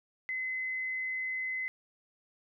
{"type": "tone", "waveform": "sine", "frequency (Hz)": 2040, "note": "C7", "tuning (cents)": -44, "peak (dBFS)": -32, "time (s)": [0.29, 1.68], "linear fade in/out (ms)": 0, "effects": []}